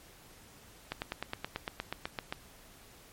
slowing click train, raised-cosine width 0.3 ms, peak -18 dBFS, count 13, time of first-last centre 0.92-2.325 s, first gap 99 ms, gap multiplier 1.03, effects pink hiss -56 dBFS RMS until 3.12 s + MP3 64 kbps

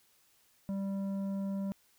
sine tone with tanh clipping, 196 Hz, G3, in tune, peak -34 dBFS, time 0.69-1.72 s, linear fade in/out 0 ms, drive 9 dB, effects white hiss -68 dBFS RMS until 1.98 s

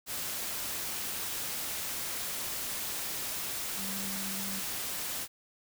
sine tone in noise, 195 Hz, G3, 9 cents flat, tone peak -40 dBFS, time 3.76-4.63 s, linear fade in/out 50 ms, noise white, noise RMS -36 dBFS, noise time 0.06-5.28 s, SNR -7 dB, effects none

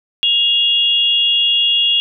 sine tone pair together, 2822 / 3336 Hz, F7 / G#7, +17 / +7 cents, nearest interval minor third, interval 290 cents, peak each -14 dBFS, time 0.23-2 s, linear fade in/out 0 ms, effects none

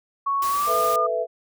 sine tone with pitch glide, 1110 to 1210.5 Hz, C#6 to D#6, +2 to -48 cents, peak -20 dBFS, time 0.26-1.07 s, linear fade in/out 10 ms, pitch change +150 cents, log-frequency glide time 0.49-0.74 s
white noise, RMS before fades -33 dBFS, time 0.42-0.96 s, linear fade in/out 2 ms
sine chord, A suspended second, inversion none, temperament equal with one note detuned, 440 / 493.9 / 663.1 Hz, A4 / B4 / E5, 0 / 0 / +10 cents, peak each -29 / -26 / -24 dBFS, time 0.66-1.27 s, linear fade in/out 50 ms
effects none

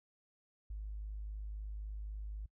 triangle tone with tanh clipping, 51.91 Hz, G#1, in tune, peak -40 dBFS, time 0.7-2.46 s, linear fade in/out 5 ms, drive 4 dB, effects noise-tail reverb RT60 0.1 s tail -23 dB re dry

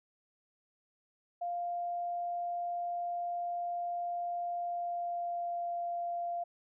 sine tone with pitch glide, 698.5 to 693.3 Hz, F5 to F5, 0 to -13 cents, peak -33 dBFS, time 1.41-6.44 s, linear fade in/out 10 ms, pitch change -13 cents, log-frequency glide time 4.55-5.7 s, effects none

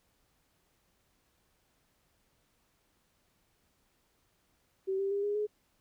sine tone with pitch steps, 383.6 / 392.6 / 401.7 / 411.1 / 420.7 Hz, G4 / G4 / G4 / G#4 / G#4, -37 / +3 / +42 / -18 / +22 cents, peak -29 dBFS, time 4.87-5.47 s, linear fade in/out 20 ms, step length 120 ms, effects pink hiss -73 dBFS RMS until 5.8 s

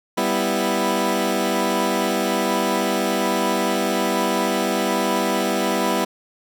15% pulse chord, E minor, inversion first, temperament equal with one note detuned, 196.68 / 246.9 / 329.6 Hz, G3 / B3 / E4, +6 / 0 / 0 cents, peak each -17 dBFS, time 0.17-6.05 s, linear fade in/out 10 ms, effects none

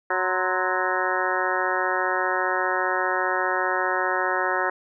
harmonic tone with a mistuned harmonic, 185 Hz, F#3, in tune, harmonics 2 / 3 / 4 / 5 / 6 / 7 / 8 / 9 / 10, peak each -30 / -30 / -30 / -30 / -30 / -30 / -30 / -30 / -30 dBFS, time 0.1-4.7 s, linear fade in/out 5 ms, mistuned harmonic 6, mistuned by -100 cents, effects none

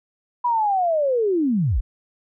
sine linear sweep, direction down, 987.8 to 32.88 Hz, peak -17 dBFS, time 0.44-1.81 s, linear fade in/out 10 ms, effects none

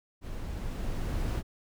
brown noise with level ramp, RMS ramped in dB -38 to -29 dBFS, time 0.21-1.43 s, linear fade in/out 50 ms, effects none

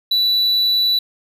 triangle tone, 3955 Hz, B7, 2 cents sharp, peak -12 dBFS, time 0.11-0.99 s, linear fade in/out 5 ms, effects none

